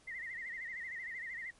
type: tone with vibrato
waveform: sine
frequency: 1963 Hz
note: B6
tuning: 11 cents flat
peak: -40 dBFS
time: 0.07-1.51 s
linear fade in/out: 10 ms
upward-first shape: sine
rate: 13 Hz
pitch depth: 120 cents each way
effects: pink hiss -65 dBFS RMS until 1.59 s + MP3 48 kbps